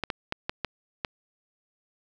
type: clicks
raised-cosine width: 0.3 ms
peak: -12 dBFS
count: 6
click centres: 0.037 / 0.102 / 0.324 / 0.495 / 0.647 / 1.048 s
effects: none